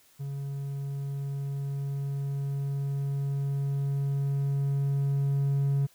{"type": "tone with level ramp", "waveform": "triangle", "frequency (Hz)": 139.3, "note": "C#3", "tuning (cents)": 9, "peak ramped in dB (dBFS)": [-30, -20], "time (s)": [0.19, 5.87], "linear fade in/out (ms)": 20, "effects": ["tanh soft clip ceiling -16 dBFS", "white hiss -61 dBFS RMS until 5.94 s"]}